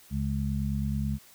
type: harmonic tone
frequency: 69.3 Hz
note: C#2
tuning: in tune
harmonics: 1 / 2 / 3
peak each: -31 / -31 / -31 dBFS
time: 0.1-1.19 s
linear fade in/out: 50 ms
effects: white hiss -55 dBFS RMS until 1.34 s